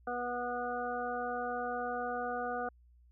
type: harmonic tone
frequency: 244.2 Hz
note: B3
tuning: 19 cents flat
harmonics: 1 / 2 / 3 / 5 / 6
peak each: -44 / -39 / -37 / -42 / -42 dBFS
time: 0.07-2.69 s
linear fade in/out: 5 ms
effects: added 60 Hz sine -59 dBFS peak until 3.11 s